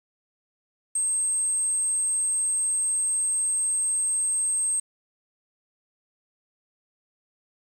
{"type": "tone", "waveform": "sine", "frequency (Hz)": 8372, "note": "C9", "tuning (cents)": 0, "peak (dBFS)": -22, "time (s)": [0.95, 4.8], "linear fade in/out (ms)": 5, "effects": ["8-bit"]}